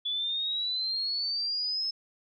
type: exponential sweep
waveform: sine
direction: up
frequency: 3426 to 5240 Hz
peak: -28 dBFS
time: 0.05-1.91 s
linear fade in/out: 10 ms
effects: none